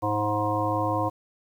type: harmonic tone with a mistuned harmonic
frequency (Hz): 105.5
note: G#2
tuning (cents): +28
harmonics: 1 / 3 / 5 / 7 / 9 / 10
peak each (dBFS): -30 / -30 / -30 / -30 / -30 / -30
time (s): 0.02-1.1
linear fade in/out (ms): 20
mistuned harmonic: 7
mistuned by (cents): -28
effects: 9-bit